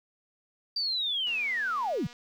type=linear sweep; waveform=sine; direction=down; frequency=4704 to 112.4 Hz; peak=-27 dBFS; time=0.76-2.07 s; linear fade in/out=5 ms
type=click train; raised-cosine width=0.2 ms; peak=-33 dBFS; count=208; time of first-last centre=1.27-2.129 s; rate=241 Hz
effects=10-bit